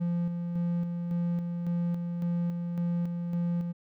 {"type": "tone with tremolo", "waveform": "triangle", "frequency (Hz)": 172.7, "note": "F3", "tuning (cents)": -19, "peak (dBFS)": -24, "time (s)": [0, 3.73], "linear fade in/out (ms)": 20, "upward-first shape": "square", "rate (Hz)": 1.8, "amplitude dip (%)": 40, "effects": []}